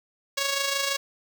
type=tone with amplitude modulation; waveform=5% pulse; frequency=554.4 Hz; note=C#5; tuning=in tune; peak=-11 dBFS; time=0.37-0.97 s; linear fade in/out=10 ms; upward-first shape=sine; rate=26 Hz; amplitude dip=45%; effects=none